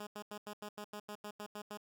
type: tone bursts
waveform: 10% pulse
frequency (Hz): 208.3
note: G#3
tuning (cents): +5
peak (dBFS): -35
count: 12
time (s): 0-1.774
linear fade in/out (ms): 5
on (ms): 69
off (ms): 86
effects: none